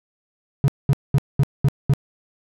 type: tone bursts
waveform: triangle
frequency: 138.59 Hz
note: C#3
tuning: in tune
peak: -10 dBFS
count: 6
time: 0.64-1.936 s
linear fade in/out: 0 ms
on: 41 ms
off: 210 ms
effects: none